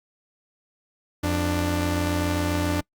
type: tone pair together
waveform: sawtooth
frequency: 87.31 / 295.2 Hz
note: F2 / D4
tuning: 0 / +9 cents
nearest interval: octave + major sixth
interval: 2109 cents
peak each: -21 dBFS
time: 1.23-2.81 s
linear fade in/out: 10 ms
effects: noise-tail reverb RT60 0.1 s tail -24 dB re dry + Opus 48 kbps